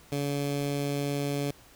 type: tone with notch filter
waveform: 15% pulse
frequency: 142.4 Hz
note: C#3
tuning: 47 cents sharp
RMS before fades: -30 dBFS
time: 0.12-1.51 s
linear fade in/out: 2 ms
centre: 1400 Hz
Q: 1.7
effects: pink hiss -55 dBFS RMS until 1.75 s